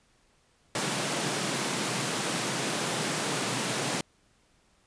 pink high-pass noise, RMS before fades -30 dBFS, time 0.75-4.01 s, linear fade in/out 2 ms, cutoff 120 Hz, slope 96 dB/octave, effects pink hiss -66 dBFS RMS until 4.86 s + resampled to 22050 Hz

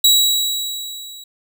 sawtooth tone with level ramp, 3886 Hz, B7, 29 cents flat, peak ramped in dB -5 to -32 dBFS, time 0.04-1.24 s, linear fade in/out 5 ms, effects none

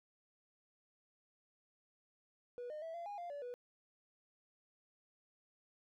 triangle tone with pitch steps, 487.1 / 609 / 654 / 684 / 818 / 697 / 575 / 490 Hz, B4 / D#5 / E5 / F5 / G#5 / F5 / D5 / B4, -24 / -37 / -14 / -36 / -26 / -4 / -37 / -14 cents, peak -40 dBFS, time 2.58-3.54 s, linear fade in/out 0 ms, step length 120 ms, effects tanh soft clip ceiling -38 dBFS

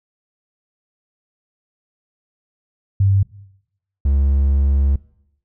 sine / triangle tone pair in turn, 98 / 69.3 Hz, G2 / C#2, 0 / 0 cents, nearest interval tritone, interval 600 cents, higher first, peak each -11 dBFS, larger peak neither, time 3-3.23 / 4.05-4.96 s, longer second, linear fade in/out 5 ms, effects noise-tail reverb RT60 0.8 s tail -20 dB re dry

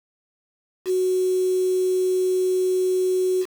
sine tone with quantisation, 370 Hz, F#4, in tune, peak -18 dBFS, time 0.85-3.46 s, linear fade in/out 50 ms, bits 6, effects none

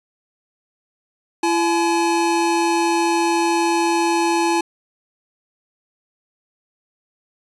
square tone pair together, 338.1 / 852 Hz, E4 / G#5, +44 / +44 cents, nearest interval octave + major third, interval 1600 cents, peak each -19 / -20 dBFS, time 1.43-4.61 s, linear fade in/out 5 ms, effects resampled to 24000 Hz

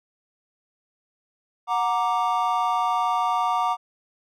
triangle chord, Gb augmented, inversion none, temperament equal with one note detuned, 733.2 / 932.3 / 1174.7 Hz, Gb5 / Bb5 / D6, -16 / 0 / 0 cents, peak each -23 dBFS, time 1.67-3.77 s, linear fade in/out 50 ms, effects none

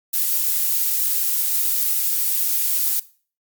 violet noise, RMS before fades -20 dBFS, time 0.13-3 s, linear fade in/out 10 ms, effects noise-tail reverb RT60 0.4 s tail -18 dB re dry + Opus 48 kbps

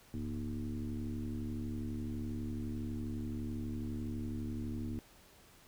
sine tone with frequency modulation, 164.81 Hz, E3, in tune, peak -36 dBFS, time 0.14-4.99 s, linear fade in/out 0 ms, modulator 72 Hz, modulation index 2, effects pink hiss -61 dBFS RMS until 5.67 s

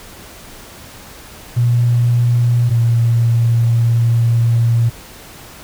triangle tone pair in turn, 120 / 116.72 Hz, B2 / A#2, -49 / +3 cents, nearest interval unison, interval 48 cents, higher first, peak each -6 dBFS, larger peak neither, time 1.56-2.7 / 2.7-4.9 s, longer second, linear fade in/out 20 ms, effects tanh soft clip ceiling -8 dBFS + pink hiss -37 dBFS RMS until 5.63 s

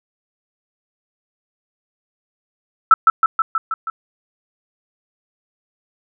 sine tone with echo, 1321 Hz, E6, 3 cents sharp, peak -3 dBFS, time 2.91-2.94 s, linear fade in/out 2 ms, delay 160 ms, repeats 6, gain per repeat -3 dB, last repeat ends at 3.9 s, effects none

